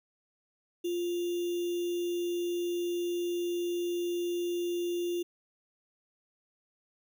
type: tone with sample-and-hold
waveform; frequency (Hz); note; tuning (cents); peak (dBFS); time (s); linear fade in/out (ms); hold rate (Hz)
sine; 349.2; F4; 0; -29; 0.84-5.23; 10; 3150
effects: none